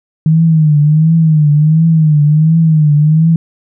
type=tone with vibrato; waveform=sine; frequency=155.56 Hz; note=D#3; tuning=in tune; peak=-5 dBFS; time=0.26-3.36 s; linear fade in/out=2 ms; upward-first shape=triangle; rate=1.4 Hz; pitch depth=110 cents each way; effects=none